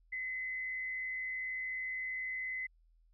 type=tone with frequency modulation; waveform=sine; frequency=2034 Hz; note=C7; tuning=50 cents flat; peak=-36 dBFS; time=0.12-2.67 s; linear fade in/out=10 ms; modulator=93.2 Hz; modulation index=0.47; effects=added 41 Hz sine -64 dBFS peak until 3.13 s